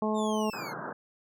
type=harmonic tone; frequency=215.1 Hz; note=A3; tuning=39 cents flat; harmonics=1 / 2 / 3 / 4 / 5; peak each=-29 / -32 / -34 / -35 / -36 dBFS; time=0.02-0.5 s; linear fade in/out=2 ms
type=linear sweep; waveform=25% pulse; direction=down; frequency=3692 to 2045 Hz; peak=-37 dBFS; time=0.14-0.74 s; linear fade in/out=50 ms
type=band-pass noise; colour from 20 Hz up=white; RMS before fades=-38 dBFS; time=0.53-0.93 s; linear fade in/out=5 ms; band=120 to 1600 Hz; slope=96 dB/octave
effects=none